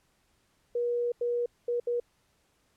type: tone bursts at uneven times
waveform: sine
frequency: 480 Hz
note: B4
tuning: 49 cents flat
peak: -26 dBFS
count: 4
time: 0.75-1.12 / 1.21-1.46 / 1.68-1.8 / 1.87-2 s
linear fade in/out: 5 ms
effects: pink hiss -70 dBFS RMS until 2.76 s + low-pass 12000 Hz 12 dB/octave